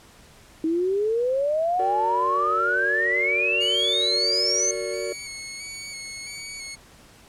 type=exponential sweep; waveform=sine; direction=up; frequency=314.9 to 6360 Hz; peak=-20 dBFS; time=0.64-4.71 s; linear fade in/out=2 ms
type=chord; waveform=triangle; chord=Gb augmented; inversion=none; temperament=just; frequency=370 / 462.5 / 578.1 Hz; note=Gb4 / Bb4 / D5; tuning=0 / -14 / -27 cents; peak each=-29 dBFS; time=1.79-5.13 s; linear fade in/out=5 ms
type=tone with vibrato; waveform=15% pulse; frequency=2217 Hz; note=C#7; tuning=in tune; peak=-27 dBFS; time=3.6-6.76 s; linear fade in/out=20 ms; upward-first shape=square; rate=1.5 Hz; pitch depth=25 cents each way
effects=pink hiss -51 dBFS RMS until 7.28 s + low-pass 11000 Hz 12 dB/octave